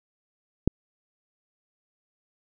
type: click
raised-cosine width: 3 ms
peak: -6 dBFS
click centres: 0.676 s
effects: none